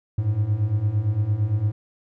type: beating tone pair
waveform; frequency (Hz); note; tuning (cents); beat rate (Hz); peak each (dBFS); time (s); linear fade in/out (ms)
triangle; 99.5 / 108.3; G2 / A2; +26 / -27; 8.8; -23 / -19; 0.18-1.72; 5
effects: none